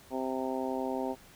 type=harmonic tone; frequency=130.81 Hz; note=C3; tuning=in tune; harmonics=2 / 3 / 4 / 5 / 6 / 7; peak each=-35 / -37 / -38 / -39 / -40 / -40 dBFS; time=0.1-1.16 s; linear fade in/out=50 ms; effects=pink hiss -56 dBFS RMS until 1.35 s